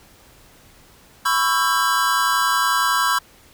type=chord; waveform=square; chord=C# half-diminished seventh; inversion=third; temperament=just; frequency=997.9 / 1108.7 / 1330.5 / 1596.6 Hz; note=B5 / C#6 / E6 / G6; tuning=+18 / 0 / +16 / +31 cents; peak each=-23 dBFS; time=1.25-3.19 s; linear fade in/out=10 ms; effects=pink hiss -50 dBFS RMS until 3.53 s